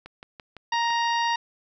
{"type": "click train", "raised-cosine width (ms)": 0.3, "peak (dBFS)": -25, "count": 6, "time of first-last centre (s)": [0.06, 0.905], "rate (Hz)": 5.92}
{"type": "harmonic tone", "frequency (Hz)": 935, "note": "A#5", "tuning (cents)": 5, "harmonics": [1, 2, 3, 4, 5, 6], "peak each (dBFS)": [-23, -29, -33, -35, -37, -39], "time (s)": [0.72, 1.36], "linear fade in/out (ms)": 5}
{"effects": []}